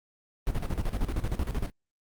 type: noise with tremolo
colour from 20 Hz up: brown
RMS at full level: -27 dBFS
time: 0.47-1.7 s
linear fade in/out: 0 ms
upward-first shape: square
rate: 13 Hz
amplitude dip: 70%
effects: Opus 32 kbps